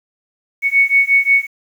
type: beating tone pair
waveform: sine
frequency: 2217 / 2222.6 Hz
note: C#7 / C#7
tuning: 0 / +4 cents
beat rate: 5.6 Hz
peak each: -13 dBFS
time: 0.62-1.47 s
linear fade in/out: 50 ms
effects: 7-bit